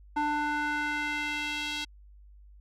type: tone with band-pass filter sweep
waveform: square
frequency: 296.8 Hz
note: D4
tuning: 18 cents sharp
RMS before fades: -31 dBFS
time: 0.16-1.85 s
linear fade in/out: 10 ms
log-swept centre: 960 to 3600 Hz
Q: 1.9
effects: added 50 Hz sine -50 dBFS peak until 2.6 s